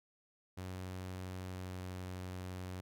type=tone with pitch glide; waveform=sawtooth; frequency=92.5 to 91.81 Hz; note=F#2 to F#2; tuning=0 to -13 cents; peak=-38 dBFS; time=0.57-2.81 s; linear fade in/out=10 ms; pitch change=-13 cents; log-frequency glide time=1.44-1.83 s; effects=none